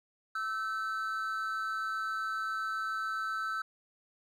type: tone pair together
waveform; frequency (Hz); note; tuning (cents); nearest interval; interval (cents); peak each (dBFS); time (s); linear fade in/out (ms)
triangle; 1318.5 / 1525.9; E6 / G6; 0 / -47; minor third; 253; -32 / -35; 0.35-3.62; 5
effects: none